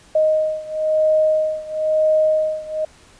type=beating tone pair; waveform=sine; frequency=622.3 / 623.3 Hz; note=D#5 / D#5; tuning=0 / +3 cents; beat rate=1 Hz; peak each=-17 / -19 dBFS; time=0.15-2.85 s; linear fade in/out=5 ms; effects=pink hiss -49 dBFS RMS until 3.19 s + resampled to 22050 Hz